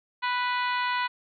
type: harmonic tone with a mistuned harmonic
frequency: 493.9 Hz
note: B4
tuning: in tune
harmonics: 2 / 3 / 4 / 5 / 6 / 7 / 8 / 9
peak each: -27 / -32 / -33 / -36 / -39 / -41 / -42 / -43 dBFS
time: 0.22-1.08 s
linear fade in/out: 20 ms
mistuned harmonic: 9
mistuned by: -55 cents
effects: none